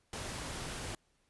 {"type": "noise", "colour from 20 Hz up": "pink", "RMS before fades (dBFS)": -41, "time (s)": [0.13, 0.95], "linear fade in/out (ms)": 2, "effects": ["pink hiss -74 dBFS RMS until 1.29 s", "resampled to 24000 Hz"]}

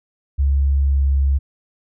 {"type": "tone with pitch glide", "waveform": "sine", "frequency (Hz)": [69.3, 68.7], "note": ["C#2", "C#2"], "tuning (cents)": [0, -15], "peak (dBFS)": -13, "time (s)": [0.38, 1.39], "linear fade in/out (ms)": 20, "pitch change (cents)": -15, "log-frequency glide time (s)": [0.82, 1.04], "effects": []}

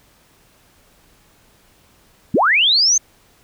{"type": "linear sweep", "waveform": "sine", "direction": "up", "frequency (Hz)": [140, 6450], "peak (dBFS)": -11, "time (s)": [2.34, 2.98], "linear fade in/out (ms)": 5, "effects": ["pink hiss -54 dBFS RMS until 3.43 s"]}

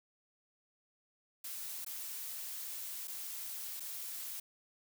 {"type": "noise with dropouts", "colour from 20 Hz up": "blue", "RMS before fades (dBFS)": -43, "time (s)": [1.44, 4.4], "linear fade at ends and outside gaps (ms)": 5, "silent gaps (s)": [[1.848, 1.863], [3.074, 3.079], [3.798, 3.803]], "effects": []}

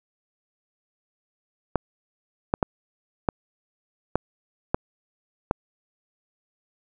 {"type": "clicks", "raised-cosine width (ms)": 1, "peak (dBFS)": -6, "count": 7, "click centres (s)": [1.757, 2.539, 2.628, 3.288, 4.156, 4.745, 5.511], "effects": []}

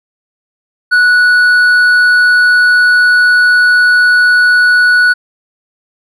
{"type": "tone with hard clipping", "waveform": "sine", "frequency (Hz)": 1472, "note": "F#6", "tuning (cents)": -9, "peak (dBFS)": -6, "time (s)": [0.91, 5.14], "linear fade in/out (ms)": 20, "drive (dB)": 4, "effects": []}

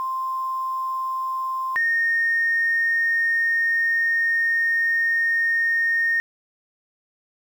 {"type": "tone pair in turn", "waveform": "sine", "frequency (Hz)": [1047, 1840.9], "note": ["C6", "A#6"], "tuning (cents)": [1, -22], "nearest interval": "minor seventh", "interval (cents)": 977, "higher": "second", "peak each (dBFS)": [-23, -17], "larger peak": "second", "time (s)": [[0, 1.76], [1.76, 6.2]], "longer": "second", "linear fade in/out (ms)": 0, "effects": ["tanh soft clip ceiling -13 dBFS", "8-bit"]}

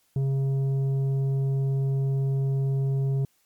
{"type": "tone with tanh clipping", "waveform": "sine", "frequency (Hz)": 135.9, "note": "C#3", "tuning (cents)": -34, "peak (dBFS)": -23, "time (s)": [0.16, 3.25], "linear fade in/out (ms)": 2, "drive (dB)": 7, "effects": ["white hiss -67 dBFS RMS until 3.45 s", "MP3 96 kbps"]}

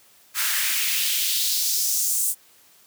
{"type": "noise with high-pass filter sweep", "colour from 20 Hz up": "white", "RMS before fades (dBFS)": -23, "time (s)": [0.34, 2.35], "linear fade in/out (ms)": 50, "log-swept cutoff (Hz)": [1400, 8900], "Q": 1.9, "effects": ["white hiss -55 dBFS RMS until 2.86 s", "high-pass 100 Hz 12 dB/octave"]}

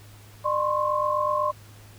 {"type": "tone cluster", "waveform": "sine", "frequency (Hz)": [600, 1037, 1085], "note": ["D5", "C6", "C#6"], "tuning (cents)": [37, -16, -37], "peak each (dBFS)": -26, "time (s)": [0.44, 1.52], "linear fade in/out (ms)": 20, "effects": ["added 104 Hz sine -47 dBFS peak until 1.98 s", "pink hiss -52 dBFS RMS until 1.98 s"]}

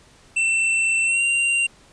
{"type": "tone with pitch glide", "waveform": "square", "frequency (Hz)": [2684, 2769], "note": ["E7", "F7"], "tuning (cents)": [31, -15], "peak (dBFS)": -18, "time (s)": [0.36, 1.67], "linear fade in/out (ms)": 10, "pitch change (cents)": 54, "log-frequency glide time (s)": [1.05, 1.22], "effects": ["pink hiss -52 dBFS RMS until 1.92 s", "resampled to 22050 Hz"]}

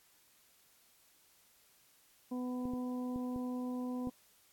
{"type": "harmonic tone", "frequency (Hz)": 249.8, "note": "B3", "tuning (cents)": 20, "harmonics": [1, 2, 3, 4], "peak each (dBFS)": [-36, -46, -52, -51], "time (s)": [2.31, 4.1], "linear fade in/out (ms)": 10}
{"type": "clicks", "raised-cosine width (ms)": 3, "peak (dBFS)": -32, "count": 5, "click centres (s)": [2.655, 2.736, 3.16, 3.361, 4.072]}
{"effects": ["white hiss -67 dBFS RMS until 4.52 s", "AAC 64 kbps"]}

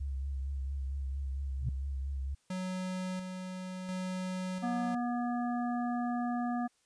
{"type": "tone with vibrato", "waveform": "sine", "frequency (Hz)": 68.1, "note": "C#2", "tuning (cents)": -30, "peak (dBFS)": -33, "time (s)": [0, 2.35], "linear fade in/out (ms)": 10, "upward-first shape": "triangle", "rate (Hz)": 4.4, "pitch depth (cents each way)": 54}
{"type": "tone with exponential growth", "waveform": "sine", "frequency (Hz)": 123.47, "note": "B2", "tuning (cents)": 0, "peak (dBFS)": -27, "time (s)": [1.55, 1.69], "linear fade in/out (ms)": 5, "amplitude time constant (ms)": 29}
{"type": "tone with tremolo", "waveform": "square", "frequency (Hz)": 185, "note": "F#3", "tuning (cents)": 0, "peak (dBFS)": -35, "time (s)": [2.5, 4.95], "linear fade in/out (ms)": 5, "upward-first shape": "square", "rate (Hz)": 0.72, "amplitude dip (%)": 40}
{"type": "harmonic tone", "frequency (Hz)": 241.6, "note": "B3", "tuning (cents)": -38, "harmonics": [1, 3, 5, 7], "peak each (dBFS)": [-32, -36, -44, -47], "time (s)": [4.62, 6.68], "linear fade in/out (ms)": 20}
{"effects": ["white hiss -72 dBFS RMS until 6.85 s", "resampled to 22050 Hz"]}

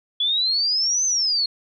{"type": "exponential two-way sweep", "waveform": "sine", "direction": "up then down", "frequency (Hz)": [3383, 6272, 4249], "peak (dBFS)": -18, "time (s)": [0.2, 1.46], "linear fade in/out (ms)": 5, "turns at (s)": 1.05, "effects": []}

